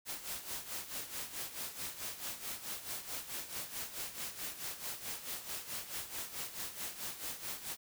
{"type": "noise with tremolo", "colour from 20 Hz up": "white", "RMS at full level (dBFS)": -40, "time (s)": [0.05, 7.77], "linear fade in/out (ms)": 50, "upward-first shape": "sine", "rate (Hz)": 4.6, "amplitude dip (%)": 70, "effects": []}